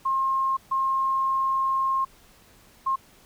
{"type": "tone bursts at uneven times", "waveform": "sine", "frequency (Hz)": 1068, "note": "C6", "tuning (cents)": 35, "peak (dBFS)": -21, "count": 3, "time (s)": [[0.05, 0.57], [0.71, 2.05], [2.86, 2.96]], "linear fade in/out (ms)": 10, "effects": ["pink hiss -55 dBFS RMS until 3.25 s"]}